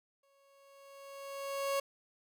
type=tone with exponential growth; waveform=30% pulse; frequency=553 Hz; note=C#5; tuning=4 cents flat; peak=-27 dBFS; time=0.23-1.8 s; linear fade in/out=5 ms; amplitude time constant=340 ms; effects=none